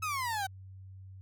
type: exponential sweep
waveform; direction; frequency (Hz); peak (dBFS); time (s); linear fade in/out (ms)
30% pulse; down; 1309 to 752; -29; 0.02-0.47; 10
effects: added 95 Hz sine -46 dBFS peak until 1.21 s